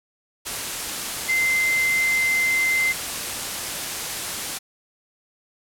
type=tone in noise; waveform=sine; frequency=2075 Hz; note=C7; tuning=15 cents flat; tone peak=-18 dBFS; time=1.28-2.93 s; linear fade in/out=20 ms; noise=white; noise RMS=-28 dBFS; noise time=0.45-4.59 s; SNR=+7 dB; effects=low-pass 12000 Hz 12 dB/octave